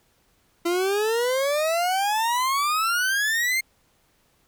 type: exponential sweep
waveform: 40% pulse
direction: up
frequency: 337.6 to 2139 Hz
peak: -20 dBFS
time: 0.65-3.61 s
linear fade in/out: 10 ms
effects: pink hiss -64 dBFS RMS until 4.47 s